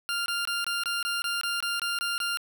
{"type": "tone bursts", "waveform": "20% pulse", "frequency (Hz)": 1396.9, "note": "F6", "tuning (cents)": 0, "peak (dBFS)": -22, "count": 12, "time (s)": [0.09, 2.372], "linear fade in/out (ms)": 0, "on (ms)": 170, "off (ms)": 22, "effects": []}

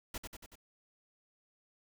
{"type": "noise with echo", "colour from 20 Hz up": "pink", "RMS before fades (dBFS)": -40, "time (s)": [0.14, 0.18], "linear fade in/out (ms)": 5, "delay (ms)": 94, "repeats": 4, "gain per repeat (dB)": -4, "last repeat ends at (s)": 0.556, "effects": []}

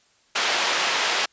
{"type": "band-pass noise", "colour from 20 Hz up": "white", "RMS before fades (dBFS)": -23, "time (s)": [0.35, 1.26], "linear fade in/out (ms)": 10, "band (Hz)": [480, 3600], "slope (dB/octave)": 12, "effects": ["white hiss -61 dBFS RMS until 1.32 s", "resampled to 16000 Hz"]}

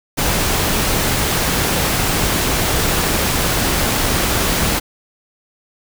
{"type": "noise", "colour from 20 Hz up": "pink", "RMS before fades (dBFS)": -17, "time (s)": [0.17, 4.8], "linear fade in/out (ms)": 20, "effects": []}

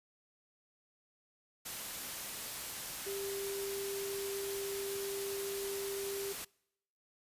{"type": "tone in noise", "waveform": "sine", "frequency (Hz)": 395.8, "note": "G4", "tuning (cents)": 17, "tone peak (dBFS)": -38, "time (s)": [3.06, 6.33], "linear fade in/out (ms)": 10, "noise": "white", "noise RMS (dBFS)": -42, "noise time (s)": [1.65, 6.45], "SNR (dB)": 1, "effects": ["noise-tail reverb RT60 0.8 s tail -26 dB re dry", "resampled to 32000 Hz"]}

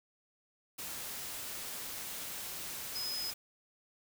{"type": "tone in noise", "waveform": "sine", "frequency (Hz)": 5070, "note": "D#8", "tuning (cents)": 32, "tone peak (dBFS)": -36, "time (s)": [2.95, 3.31], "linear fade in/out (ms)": 10, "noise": "white", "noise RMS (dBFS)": -42, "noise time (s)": [0.78, 3.34], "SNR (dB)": 3, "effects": []}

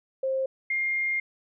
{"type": "tone pair in turn", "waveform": "sine", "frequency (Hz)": [530, 2120], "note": ["C5", "C7"], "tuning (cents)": [22, 22], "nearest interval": "2 octaves", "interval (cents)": 2400, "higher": "second", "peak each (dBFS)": -24, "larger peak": "neither", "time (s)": [[0.23, 0.46], [0.7, 1.2]], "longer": "second", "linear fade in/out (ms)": 5, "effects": []}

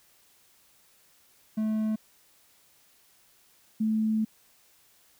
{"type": "tone pair in turn", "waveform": ["triangle", "sine"], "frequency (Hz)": [217.1, 218.4], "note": ["A3", "A3"], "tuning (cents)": [-23, -13], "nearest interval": "unison", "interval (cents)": 10, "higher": "second", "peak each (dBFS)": -23, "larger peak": "neither", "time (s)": [[1.57, 1.96], [3.8, 4.25]], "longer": "second", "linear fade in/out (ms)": 10, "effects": ["white hiss -62 dBFS RMS until 5.19 s"]}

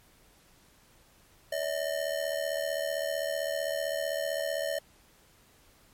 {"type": "ring-modulated tone", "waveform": "square", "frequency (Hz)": 607, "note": "D#5", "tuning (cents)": -43, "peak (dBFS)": -27, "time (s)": [1.52, 4.79], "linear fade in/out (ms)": 5, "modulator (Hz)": 37.8, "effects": ["pink hiss -61 dBFS RMS until 5.93 s", "MP3 64 kbps"]}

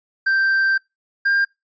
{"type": "tone pair in turn", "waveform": "triangle", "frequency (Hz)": [1568, 1600], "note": ["G6", "G6"], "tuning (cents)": [0, 35], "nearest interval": "unison", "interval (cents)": 35, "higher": "second", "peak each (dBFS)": -13, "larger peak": "neither", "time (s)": [[0.26, 0.78], [1.25, 1.45]], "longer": "first", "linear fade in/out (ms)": 10, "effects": ["noise-tail reverb RT60 0.2 s tail -24 dB re dry", "resampled to 16000 Hz"]}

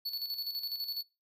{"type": "tone with tremolo", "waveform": "square", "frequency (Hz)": 4435, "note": "C#8", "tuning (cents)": 0, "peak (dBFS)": -33, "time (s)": [0.05, 1.03], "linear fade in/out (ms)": 10, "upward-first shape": "square", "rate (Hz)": 12, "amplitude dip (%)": 55, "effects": ["noise-tail reverb RT60 0.3 s tail -25 dB re dry"]}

